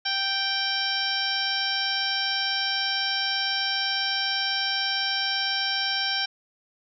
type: harmonic tone with a mistuned harmonic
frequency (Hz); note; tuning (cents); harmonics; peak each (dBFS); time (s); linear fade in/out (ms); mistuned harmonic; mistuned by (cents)
782; G5; -4; 1 / 2 / 3 / 4 / 5 / 6 / 7; -34 / -30 / -35 / -30 / -33 / -34 / -29; 0.05-6.26; 10; 6; +20
effects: none